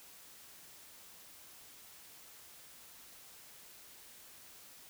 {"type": "silence", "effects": ["white hiss -56 dBFS RMS until 4.89 s"]}